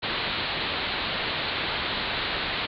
white low-pass noise, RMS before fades -29 dBFS, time 0.02-2.67 s, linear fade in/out 20 ms, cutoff 4300 Hz, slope 96 dB/octave, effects none

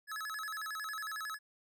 square tone with vibrato, 1480 Hz, F#6, in tune, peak -39 dBFS, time 0.07-1.39 s, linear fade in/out 50 ms, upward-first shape square, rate 11 Hz, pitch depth 240 cents each way, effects none

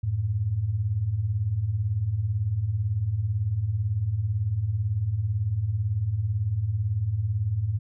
sine beating tone pair, 89.4 / 107.4 Hz, F2 / A2, +41 / -41 cents, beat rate 18 Hz, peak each -30 / -24 dBFS, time 0.03-7.79 s, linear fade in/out 10 ms, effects none

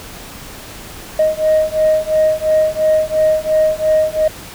sine beating tone pair, 622.3 / 625.2 Hz, D#5 / D#5, 0 / +8 cents, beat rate 2.9 Hz, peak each -13 dBFS, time 1.19-4.28 s, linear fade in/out 5 ms, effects tanh soft clip ceiling -6 dBFS + pink hiss -33 dBFS RMS until 4.54 s

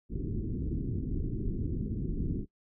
pink low-pass noise, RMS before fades -33 dBFS, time 0.09-2.46 s, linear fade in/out 50 ms, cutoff 370 Hz, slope 48 dB/octave, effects noise-tail reverb RT60 0.1 s tail -20 dB re dry

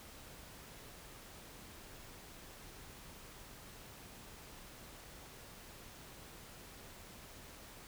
silence, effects pink hiss -54 dBFS RMS until 7.87 s

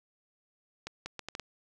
accelerating click train, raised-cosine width 0.2 ms, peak -21 dBFS, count 6, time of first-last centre 0.87-1.397 s, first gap 190 ms, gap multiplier 0.7, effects none

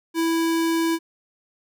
square tone, 329.6 Hz, E4, in tune, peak -20 dBFS, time 0.14-0.99 s, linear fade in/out 50 ms, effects none

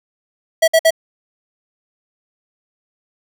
square tone bursts, 650 Hz, E5, 24 cents flat, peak -9 dBFS, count 3, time 0.62-0.907 s, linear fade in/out 10 ms, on 59 ms, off 55 ms, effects none

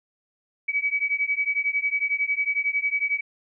sine beating tone pair, 2272 / 2283 Hz, C#7 / D7, +42 / -50 cents, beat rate 11 Hz, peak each -25 dBFS, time 0.68-3.21 s, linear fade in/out 10 ms, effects none

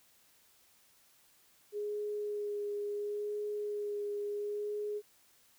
sine tone with vibrato, 414.2 Hz, G#4, 5 cents flat, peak -34 dBFS, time 1.72-5.02 s, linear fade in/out 50 ms, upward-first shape sine, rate 0.72 Hz, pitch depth 14 cents each way, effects white hiss -66 dBFS RMS until 5.58 s

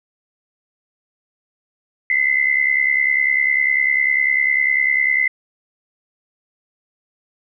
sine tone pair together, 2023 / 2093 Hz, B6 / C7, +41 / 0 cents, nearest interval minor second, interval 59 cents, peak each -16 / -18 dBFS, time 2.1-5.28 s, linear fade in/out 2 ms, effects none

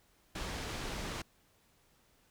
pink low-pass noise, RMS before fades -40 dBFS, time 0.35-1.22 s, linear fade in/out 5 ms, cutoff 6600 Hz, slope 12 dB/octave, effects pink hiss -69 dBFS RMS until 2.3 s

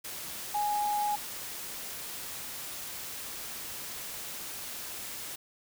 sine tone in noise, 830.6 Hz, G#5, in tune, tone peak -27 dBFS, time 0.54-1.16 s, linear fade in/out 10 ms, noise white, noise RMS -40 dBFS, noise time 0.04-5.36 s, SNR +10 dB, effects none

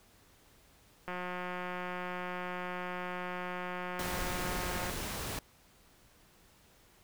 click train, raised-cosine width 0.5 ms, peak -24 dBFS, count 688, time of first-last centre 1.08-4.897 s, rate 180 Hz
pink noise, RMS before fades -38 dBFS, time 3.99-5.39 s, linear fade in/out 2 ms
effects pink hiss -63 dBFS RMS until 7.03 s

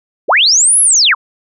sine linear two-way sweep, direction up then down, 255.3 to 11250 to 859 Hz, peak -6 dBFS, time 0.28-1.15 s, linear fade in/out 20 ms, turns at 0.8 s, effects none

